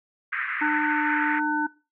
white band-pass noise, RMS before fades -29 dBFS, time 0.32-1.4 s, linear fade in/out 10 ms, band 1300 to 2100 Hz, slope 48 dB/octave
harmonic tone, 300.2 Hz, D4, 38 cents sharp, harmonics 1 / 3 / 5, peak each -26 / -26 / -26 dBFS, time 0.61-1.67 s, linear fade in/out 10 ms
effects noise-tail reverb RT60 0.3 s tail -21 dB re dry

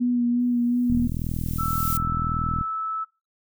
sine tone with vibrato, 242.3 Hz, B3, 33 cents flat, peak -19 dBFS, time 0-1.08 s, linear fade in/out 20 ms, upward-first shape sine, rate 2.8 Hz, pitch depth 22 cents each way
violet noise with exponential growth, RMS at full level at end -27 dBFS, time 0.4-1.97 s, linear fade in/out 0 ms, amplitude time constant 340 ms
click train, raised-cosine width 5 ms, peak -16 dBFS, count 71, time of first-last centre 0.9-2.611 s, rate 40.9 Hz
sine tone with pitch glide, 1318.5 to 1307.9 Hz, E6 to E6, 0 to -14 cents, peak -25 dBFS, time 1.58-3.05 s, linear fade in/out 20 ms, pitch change -14 cents, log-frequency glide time 2.07-2.79 s
effects noise-tail reverb RT60 0.3 s tail -22 dB re dry

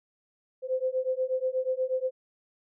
sine beating tone pair, 512 / 520.3 Hz, C5 / C5, -38 / -10 cents, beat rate 8.3 Hz, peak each -29 dBFS, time 0.62-2.11 s, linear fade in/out 50 ms, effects none

